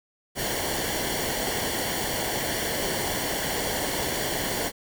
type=noise with comb filter; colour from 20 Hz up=pink; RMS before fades=-28 dBFS; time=0.35-4.72 s; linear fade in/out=50 ms; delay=0.79 ms; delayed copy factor=-0.65; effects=none